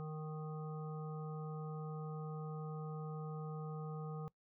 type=harmonic tone; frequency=154.8 Hz; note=D#3; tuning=9 cents flat; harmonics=1 / 3 / 5 / 7 / 8; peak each=-42 / -49 / -54 / -61 / -55 dBFS; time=0-4.28 s; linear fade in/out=0 ms; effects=noise-tail reverb RT60 0.1 s tail -21 dB re dry